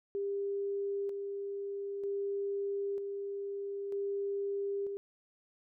sine tone with tremolo, 399.4 Hz, G4, 32 cents sharp, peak -32 dBFS, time 0.15-4.97 s, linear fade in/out 0 ms, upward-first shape square, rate 0.53 Hz, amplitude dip 35%, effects none

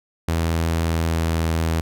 sawtooth tone with pitch glide, 82.41 to 81.6 Hz, E2 to E2, 0 to -17 cents, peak -15 dBFS, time 0.28-1.81 s, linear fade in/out 5 ms, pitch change -17 cents, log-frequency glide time 0.76-1.53 s, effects none

